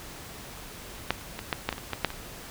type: clicks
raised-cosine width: 0.3 ms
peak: -28 / -7 / -27 / -18 / -9 / -9 / -15 / -22 / -13 / -6 / -21 dBFS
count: 11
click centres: 0.982 / 1.106 / 1.211 / 1.391 / 1.528 / 1.69 / 1.727 / 1.781 / 1.933 / 2.047 / 2.104 s
effects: pink hiss -43 dBFS RMS until 2.5 s